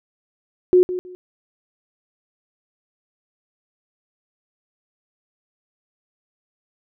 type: tone with echo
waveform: sine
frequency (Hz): 363.4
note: F#4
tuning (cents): -31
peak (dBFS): -9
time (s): 0.73-0.83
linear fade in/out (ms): 0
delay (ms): 160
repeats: 2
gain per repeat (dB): -13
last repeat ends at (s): 1.15
effects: none